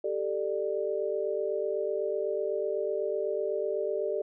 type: chord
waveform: sine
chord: G suspended second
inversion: none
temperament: equal with one note detuned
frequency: 392 / 440 / 595.5 Hz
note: G4 / A4 / D5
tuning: 0 / 0 / +24 cents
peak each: -32 dBFS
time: 0.04-4.22 s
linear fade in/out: 5 ms
effects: none